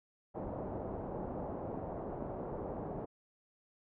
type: low-pass noise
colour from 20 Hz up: white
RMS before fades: -41 dBFS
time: 0.34-3.06 s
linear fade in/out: 20 ms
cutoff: 730 Hz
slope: 24 dB/octave
effects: none